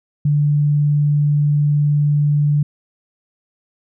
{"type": "tone", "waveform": "sine", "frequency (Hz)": 146.83, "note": "D3", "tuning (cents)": 0, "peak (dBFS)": -12, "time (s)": [0.25, 2.63], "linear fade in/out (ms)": 5, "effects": []}